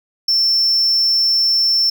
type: tone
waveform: triangle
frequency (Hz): 5380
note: E8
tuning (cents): +34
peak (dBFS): -11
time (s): 0.28-1.9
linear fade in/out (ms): 5
effects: none